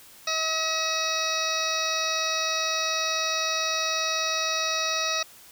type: harmonic tone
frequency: 639 Hz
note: D#5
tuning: 46 cents sharp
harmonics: 1 / 2 / 3 / 4 / 6 / 7 / 8 / 9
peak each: -33 / -31 / -35 / -32 / -31 / -34 / -34 / -32 dBFS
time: 0.27-5.23 s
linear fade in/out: 5 ms
effects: white hiss -50 dBFS RMS until 5.51 s